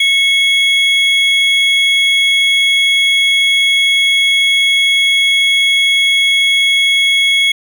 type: tone pair together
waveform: triangle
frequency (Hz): 2197 / 3333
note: C#7 / G#7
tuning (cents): -16 / +5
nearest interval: perfect fifth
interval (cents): 721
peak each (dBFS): -10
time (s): 0-7.52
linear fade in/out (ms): 5
effects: 7-bit